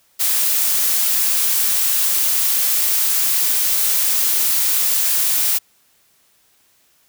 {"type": "noise", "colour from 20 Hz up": "blue", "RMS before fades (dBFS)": -17, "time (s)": [0.19, 5.59], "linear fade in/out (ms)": 20, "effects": ["white hiss -58 dBFS RMS until 7.08 s"]}